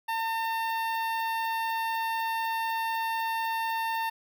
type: tone with notch filter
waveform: sawtooth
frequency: 904 Hz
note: A5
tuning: 47 cents sharp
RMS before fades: -30 dBFS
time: 0.08-4.1 s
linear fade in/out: 10 ms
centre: 7100 Hz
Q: 0.56
effects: none